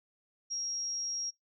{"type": "tone", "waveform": "sine", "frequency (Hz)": 5610, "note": "F8", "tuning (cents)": 7, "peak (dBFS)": -33, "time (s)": [0.5, 1.31], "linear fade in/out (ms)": 20, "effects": ["noise-tail reverb RT60 0.2 s tail -25 dB re dry"]}